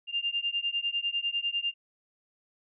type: beating tone pair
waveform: sine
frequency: 2794 / 2804 Hz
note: F7 / F7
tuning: 0 / +6 cents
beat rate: 10 Hz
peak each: -31 dBFS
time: 0.07-1.74 s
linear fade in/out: 50 ms
effects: none